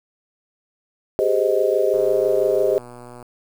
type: chord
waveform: sine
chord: Ab major seventh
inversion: third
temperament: just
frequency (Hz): 389.3 / 415.3 / 519.1 / 623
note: G4 / Ab4 / C5 / Eb5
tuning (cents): -12 / 0 / -14 / +2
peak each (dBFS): -21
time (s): 1.19-2.78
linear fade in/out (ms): 0
type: click train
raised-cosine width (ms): 1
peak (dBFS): -26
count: 158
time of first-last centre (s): 1.94-3.227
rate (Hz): 122
effects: 7-bit